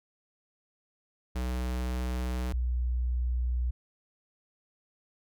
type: tone pair in turn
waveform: square / sine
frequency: 62.3 / 61.19 Hz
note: B1 / B1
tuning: +16 / -15 cents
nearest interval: unison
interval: 31 cents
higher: first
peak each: -30 / -26 dBFS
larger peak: second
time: 1.35-2.53 / 2.53-3.71 s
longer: neither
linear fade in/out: 10 ms
effects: none